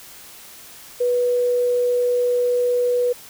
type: tone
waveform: sine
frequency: 490 Hz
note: B4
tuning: 14 cents flat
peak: -16 dBFS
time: 1-3.13 s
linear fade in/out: 10 ms
effects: white hiss -42 dBFS RMS until 3.29 s